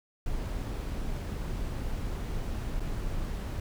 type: noise with dropouts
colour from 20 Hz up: brown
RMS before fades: -33 dBFS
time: 0.26-3.6 s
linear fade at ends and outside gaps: 2 ms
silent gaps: 2.798-2.803 s
effects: none